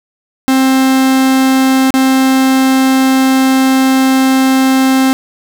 45% pulse tone with dropouts, 263.9 Hz, C4, 15 cents sharp, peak -7 dBFS, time 0.48-5.13 s, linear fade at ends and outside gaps 0 ms, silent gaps 1.905-1.94 s, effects none

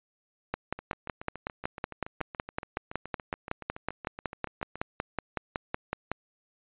two click trains, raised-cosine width 0.5 ms, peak -14 / -24 dBFS, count 31 / 29, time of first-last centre 0.54-6.116 / 0.79-4.756 s, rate 5.38 / 7.06 Hz, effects resampled to 8000 Hz

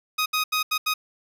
15% pulse tone bursts at uneven times, 1252 Hz, D#6, 10 cents sharp, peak -15 dBFS, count 5, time 0.18-0.26 / 0.33-0.44 / 0.52-0.63 / 0.71-0.78 / 0.86-0.94 s, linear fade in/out 10 ms, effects none

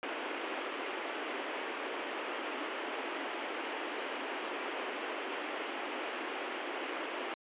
pink band-pass noise, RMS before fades -39 dBFS, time 0.03-7.34 s, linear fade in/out 0 ms, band 280 to 3200 Hz, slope 48 dB/octave, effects resampled to 8000 Hz

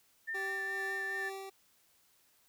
sine tone with vibrato, 1786 Hz, A6, 25 cents sharp, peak -35 dBFS, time 0.27-1.3 s, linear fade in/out 20 ms, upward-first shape sine, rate 4.8 Hz, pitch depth 21 cents each way
25% pulse tone with tremolo, 387.9 Hz, G4, 18 cents flat, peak -36 dBFS, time 0.34-1.5 s, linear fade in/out 10 ms, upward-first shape sine, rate 2.4 Hz, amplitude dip 35%
effects white hiss -69 dBFS RMS until 2.48 s

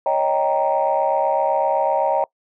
sine chord, Eb dominant seventh, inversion third, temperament equal, 554.4 / 622.3 / 784 / 932.3 Hz, Db5 / Eb5 / G5 / Bb5, 0 / 0 / 0 / 0 cents, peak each -21 dBFS, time 0.06-2.24 s, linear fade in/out 2 ms, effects noise-tail reverb RT60 0.1 s tail -23 dB re dry + tanh soft clip ceiling -8 dBFS

